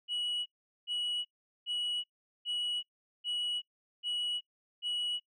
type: tone bursts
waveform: sine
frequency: 2927 Hz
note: F#7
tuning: 19 cents flat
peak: -29 dBFS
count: 7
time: 0.08-5.2 s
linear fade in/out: 50 ms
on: 380 ms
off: 410 ms
effects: noise-tail reverb RT60 0.1 s tail -24 dB re dry + tanh soft clip ceiling -30 dBFS